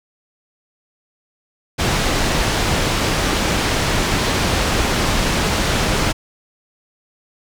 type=low-pass noise; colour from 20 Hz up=pink; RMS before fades=-18 dBFS; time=1.78-6.13 s; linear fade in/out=20 ms; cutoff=6600 Hz; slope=12 dB/octave; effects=none